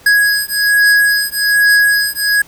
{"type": "beating tone pair", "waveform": "square", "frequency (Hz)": [1661.2, 1662.4], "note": ["G#6", "G#6"], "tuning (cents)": [0, 1], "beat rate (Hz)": 1.2, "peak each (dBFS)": -13, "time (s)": [0.06, 2.42], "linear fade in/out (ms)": 5, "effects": ["pink hiss -43 dBFS RMS until 2.47 s"]}